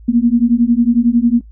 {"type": "beating tone pair", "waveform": "sine", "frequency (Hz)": [231.2, 242.2], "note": ["A#3", "B3"], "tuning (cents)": [-14, -34], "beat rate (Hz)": 11, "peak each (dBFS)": -12, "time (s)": [0.08, 1.41], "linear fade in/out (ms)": 10, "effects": ["noise-tail reverb RT60 0.1 s tail -21 dB re dry", "added 54 Hz sine -35 dBFS peak until 1.51 s"]}